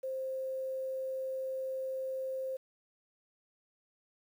sine tone with quantisation, 526 Hz, C5, 9 cents sharp, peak -34 dBFS, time 0.03-2.57 s, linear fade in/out 10 ms, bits 10, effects none

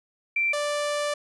sine / sawtooth tone pair in turn, 2349 / 587.2 Hz, D7 / D5, 0 / 0 cents, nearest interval 2 octaves, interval 2400 cents, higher first, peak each -21 dBFS, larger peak neither, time 0.36-0.53 / 0.53-1.14 s, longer second, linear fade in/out 5 ms, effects resampled to 24000 Hz + 10-bit

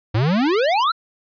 square exponential sweep, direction up, 100.9 to 1401 Hz, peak -16 dBFS, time 0.14-0.92 s, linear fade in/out 10 ms, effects resampled to 11025 Hz

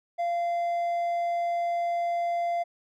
sine tone with hard clipping, 690 Hz, F5, 21 cents flat, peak -26 dBFS, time 0.18-2.64 s, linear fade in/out 20 ms, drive 3 dB, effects none

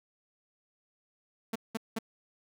sawtooth tone bursts, 224.2 Hz, A3, 33 cents sharp, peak -27 dBFS, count 3, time 1.53-1.988 s, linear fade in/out 5 ms, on 26 ms, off 190 ms, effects none

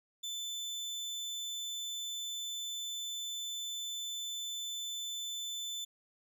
30% pulse tone, 3520 Hz, A7, in tune, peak -35 dBFS, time 0.23-5.85 s, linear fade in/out 10 ms, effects none

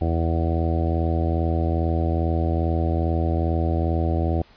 harmonic tone, 82.41 Hz, E2, in tune, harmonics 1 / 2 / 3 / 4 / 5 / 6 / 7 / 8 / 9, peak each -21 / -29 / -31 / -28 / -34 / -35 / -33 / -35 / -32 dBFS, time 0.01-4.42 s, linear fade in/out 5 ms, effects pink hiss -53 dBFS RMS until 4.56 s + resampled to 11025 Hz

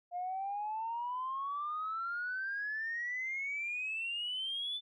sine exponential sweep, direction up, 700 to 3535 Hz, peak -34 dBFS, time 0.11-4.81 s, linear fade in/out 50 ms, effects tanh soft clip ceiling -30 dBFS

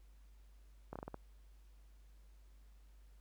slowing click train, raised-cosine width 1 ms, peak -30 dBFS, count 6, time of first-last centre 0.93-1.143 s, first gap 26 ms, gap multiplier 1.25, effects added 50 Hz sine -58 dBFS peak until 3.2 s + pink hiss -75 dBFS RMS until 3.2 s

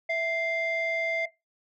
sine tone pair together, 659.3 / 2093 Hz, E5 / C7, 0 / 0 cents, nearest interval octave + minor sixth, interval 2000 cents, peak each -26 / -26 dBFS, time 0.09-1.26 s, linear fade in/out 10 ms, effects noise-tail reverb RT60 0.2 s tail -18 dB re dry + tanh soft clip ceiling -22 dBFS

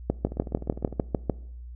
two click trains, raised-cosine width 2 ms, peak -23 / -9 dBFS, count 14 / 9, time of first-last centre 0.27-0.927 / 0.1-1.298 s, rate 19.8 / 6.68 Hz, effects noise-tail reverb RT60 0.7 s tail -22 dB re dry + added 60 Hz sine -38 dBFS peak until 1.75 s

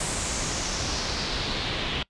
pink noise with low-pass filter sweep, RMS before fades -29 dBFS, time 0-2.03 s, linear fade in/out 5 ms, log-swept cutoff 8600 to 3200 Hz, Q 2.9, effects noise-tail reverb RT60 0.1 s tail -22 dB re dry + resampled to 24000 Hz

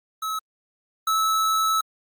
square tone pair in turn, 1291 / 1304.5 Hz, E6 / E6, -37 / -18 cents, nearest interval unison, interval 19 cents, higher second, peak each -26 / -20 dBFS, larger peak second, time 0.22-0.39 / 1.07-1.81 s, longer second, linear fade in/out 5 ms, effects Opus 32 kbps

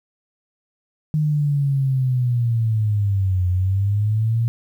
sine linear two-way sweep, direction down then up, 154.4 to 89.4 to 117.6 Hz, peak -16 dBFS, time 1.14-4.48 s, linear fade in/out 0 ms, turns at 3.48 s, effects 9-bit

